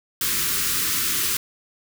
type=band-stop noise; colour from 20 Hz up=white; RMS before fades=-23 dBFS; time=0.21-1.37 s; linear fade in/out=2 ms; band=430 to 1100 Hz; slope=48 dB/octave; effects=none